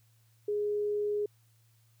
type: tone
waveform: sine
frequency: 415.3 Hz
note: G#4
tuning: in tune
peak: -28 dBFS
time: 0.48-1.26 s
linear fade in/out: 5 ms
effects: added 113 Hz sine -63 dBFS peak until 2 s + white hiss -71 dBFS RMS until 2 s